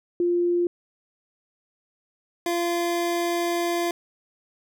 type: tone pair in turn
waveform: sine / 25% pulse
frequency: 349.2 / 344.2 Hz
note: F4 / F4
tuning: 0 / -25 cents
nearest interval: unison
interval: 25 cents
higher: first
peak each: -19 / -19 dBFS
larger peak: neither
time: 0.2-0.67 / 2.46-3.91 s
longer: second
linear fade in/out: 2 ms
effects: none